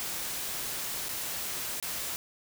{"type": "noise with dropouts", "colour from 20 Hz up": "white", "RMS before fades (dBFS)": -35, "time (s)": [0, 2.16], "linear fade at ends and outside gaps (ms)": 0, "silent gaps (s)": [[1.085, 1.091], [1.8, 1.826]], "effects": []}